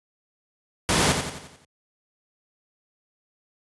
pink noise with echo, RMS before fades -20 dBFS, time 0.89-1.12 s, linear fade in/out 0 ms, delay 88 ms, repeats 6, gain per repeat -6 dB, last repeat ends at 1.648 s, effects high-pass 80 Hz 12 dB/octave + resampled to 24000 Hz

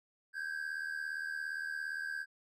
triangle tone pair together, 1564 / 1641.4 Hz, G6 / G#6, -4 / -21 cents, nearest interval minor second, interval 83 cents, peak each -37 / -39 dBFS, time 0.33-2.26 s, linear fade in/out 50 ms, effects none

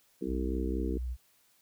harmonic tone, 64.4 Hz, C2, 27 cents flat, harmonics 3 / 4 / 5 / 6 / 7, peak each -39 / -38 / -36 / -39 / -41 dBFS, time 0.21-0.98 s, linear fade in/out 10 ms
sine tone with vibrato, 61.74 Hz, B1, in tune, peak -32 dBFS, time 0.26-1.17 s, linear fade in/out 50 ms, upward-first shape triangle, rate 9.2 Hz, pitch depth 33 cents each way
effects white hiss -67 dBFS RMS until 1.61 s

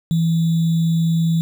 sine tone with sample-and-hold, 164.81 Hz, E3, in tune, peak -14 dBFS, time 0.11-1.41 s, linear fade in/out 0 ms, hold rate 3675 Hz, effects none

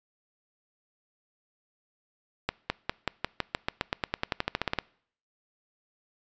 accelerating click train, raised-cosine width 0.3 ms, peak -10 dBFS, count 21, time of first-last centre 2.49-4.787 s, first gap 210 ms, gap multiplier 0.93, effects noise-tail reverb RT60 0.6 s tail -24 dB re dry + resampled to 16000 Hz

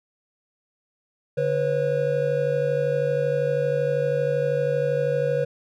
triangle tone cluster, 144.2 / 489.3 / 542 Hz, D3 / B4 / C#5, -31 / -16 / -39 cents, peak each -26 / -21 / -23 dBFS, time 1.37-5.45 s, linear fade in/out 10 ms, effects none

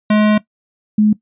square / sine tone pair in turn, 212 / 212 Hz, G#3 / G#3, +36 / +36 cents, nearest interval unison, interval 0 cents, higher neither, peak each -10 / -8 dBFS, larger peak second, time 0.1-0.38 / 0.98-1.13 s, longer first, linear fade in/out 5 ms, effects noise-tail reverb RT60 0.1 s tail -18 dB re dry + resampled to 8000 Hz

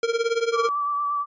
square tone with tremolo, 462.6 Hz, A#4, 13 cents flat, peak -18 dBFS, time 0.03-0.69 s, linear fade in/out 2 ms, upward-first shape triangle, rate 18 Hz, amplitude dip 90%
sine tone with vibrato, 1159 Hz, D6, 23 cents flat, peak -22 dBFS, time 0.52-1.26 s, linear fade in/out 50 ms, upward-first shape sine, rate 8.6 Hz, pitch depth 22 cents each way
effects resampled to 16000 Hz

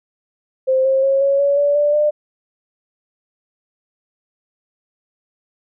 sine tone with pitch steps, 523.3 / 533.4 / 543.6 / 554.1 / 564.8 / 575.6 / 586.7 / 598 Hz, C5 / C5 / C#5 / C#5 / C#5 / D5 / D5 / D5, 0 / +33 / -34 / -1 / +32 / -35 / -2 / +31 cents, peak -12 dBFS, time 0.67-2.11 s, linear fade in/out 20 ms, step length 180 ms, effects none

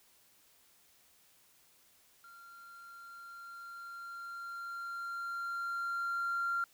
triangle tone with level ramp, 1383 Hz, F6, 17 cents flat, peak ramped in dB -51 to -27 dBFS, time 2.24-6.64 s, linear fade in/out 2 ms, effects tanh soft clip ceiling -28 dBFS + white hiss -66 dBFS RMS until 6.73 s

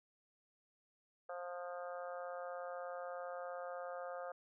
harmonic tone, 176.8 Hz, F3, 22 cents sharp, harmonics 3 / 4 / 5 / 6 / 7 / 8 / 9, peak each -45 / -48 / -57 / -60 / -51 / -57 / -58 dBFS, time 1.29-4.32 s, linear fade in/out 5 ms, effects none

